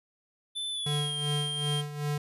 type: tone with pitch glide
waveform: square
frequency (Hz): 3520 to 3191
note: A7 to G7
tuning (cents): 0 to +30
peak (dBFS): -32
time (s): 0.55-1.82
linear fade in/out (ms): 20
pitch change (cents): -170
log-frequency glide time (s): 0.7-1.17
type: tone with tremolo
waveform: square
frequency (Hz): 147.1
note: D3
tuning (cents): +3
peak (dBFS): -28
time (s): 0.86-2.18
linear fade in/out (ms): 5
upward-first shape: sine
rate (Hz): 2.6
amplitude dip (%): 70
effects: resampled to 32000 Hz